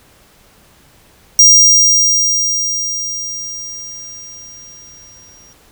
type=tone with exponential decay; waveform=square; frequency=5700 Hz; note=F8; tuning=34 cents sharp; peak=-3 dBFS; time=1.39-5.53 s; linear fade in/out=2 ms; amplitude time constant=900 ms; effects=pink hiss -48 dBFS RMS until 5.71 s